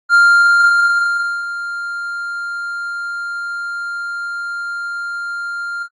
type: tone with ADSR envelope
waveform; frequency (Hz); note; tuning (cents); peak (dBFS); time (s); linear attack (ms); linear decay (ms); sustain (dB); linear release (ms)
triangle; 1396.9; F6; 0; -4; 0.09-5.88; 51; 1300; -15; 58
effects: AAC 32 kbps